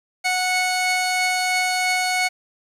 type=tone pair together; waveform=sawtooth; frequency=735 / 2208 Hz; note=F#5 / C#7; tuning=-12 / -7 cents; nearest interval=octave + perfect fifth; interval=1905 cents; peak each=-18 dBFS; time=0.24-2.29 s; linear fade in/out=20 ms; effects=low-pass 10000 Hz 12 dB/octave + 9-bit